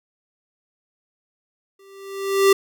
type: tone with exponential growth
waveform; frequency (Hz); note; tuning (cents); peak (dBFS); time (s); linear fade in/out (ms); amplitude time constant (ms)
square; 392; G4; 0; -10; 1.79-2.53; 5; 160
effects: none